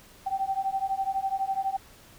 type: beating tone pair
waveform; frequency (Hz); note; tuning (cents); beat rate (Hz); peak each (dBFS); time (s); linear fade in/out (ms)
sine; 770 / 782; G5 / G5; -31 / -4; 12; -29; 0.26-1.77; 10
effects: pink hiss -53 dBFS RMS until 2.18 s